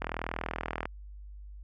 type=click train; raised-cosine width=0.5 ms; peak=-17 dBFS; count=35; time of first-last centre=0.02-0.855 s; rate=40.7 Hz; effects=added 50 Hz sine -43 dBFS peak until 1.63 s